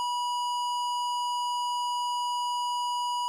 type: tone with hard clipping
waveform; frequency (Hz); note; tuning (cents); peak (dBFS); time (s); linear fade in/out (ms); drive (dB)
triangle; 973; B5; -26; -29; 0-3.28; 0; 18
effects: none